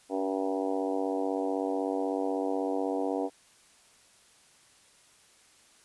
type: harmonic tone with a mistuned harmonic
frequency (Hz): 96.1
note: G2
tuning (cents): -34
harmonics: 3 / 4 / 5 / 6 / 7 / 8 / 9 / 10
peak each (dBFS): -32 / -36 / -33 / -41 / -36 / -38 / -44 / -45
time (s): 0.09-3.3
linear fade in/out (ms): 50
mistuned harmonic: 3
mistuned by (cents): -20
effects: white hiss -60 dBFS RMS until 5.84 s + resampled to 24000 Hz